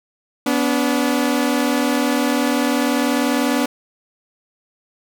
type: tone pair together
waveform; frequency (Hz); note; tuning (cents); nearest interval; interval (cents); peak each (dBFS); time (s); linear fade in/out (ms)
sawtooth; 246.9 / 287.1; B3 / D4; 0 / -39; minor third; 261; -15; 0.46-3.66; 5
effects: none